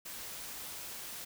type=noise; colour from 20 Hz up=white; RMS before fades=-44 dBFS; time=0.05-1.25 s; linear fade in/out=10 ms; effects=none